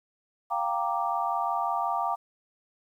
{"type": "chord", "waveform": "sine", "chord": "G minor seventh", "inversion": "third", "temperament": "equal", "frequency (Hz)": [698.5, 784, 932.3, 1174.7], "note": ["F5", "G5", "Bb5", "D6"], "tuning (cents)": [0, 0, 0, 0], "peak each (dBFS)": -31, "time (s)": [0.5, 2.16], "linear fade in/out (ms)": 20, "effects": ["10-bit"]}